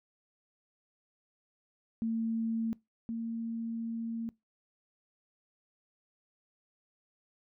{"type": "tone pair in turn", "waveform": "sine", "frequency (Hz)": [226.2, 228.7], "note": ["A3", "A#3"], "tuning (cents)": [48, -33], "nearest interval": "unison", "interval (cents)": 19, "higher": "second", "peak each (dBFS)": [-29, -33], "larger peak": "first", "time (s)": [[2.02, 2.73], [3.09, 4.29]], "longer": "second", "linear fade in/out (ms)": 0, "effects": ["noise-tail reverb RT60 0.2 s tail -23 dB re dry"]}